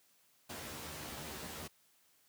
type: noise with comb filter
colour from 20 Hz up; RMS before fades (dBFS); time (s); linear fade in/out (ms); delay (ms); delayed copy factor
pink; -45; 0.49-1.68; 10; 13; +0.85
effects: white hiss -70 dBFS RMS until 2.28 s + high-pass 80 Hz 12 dB/octave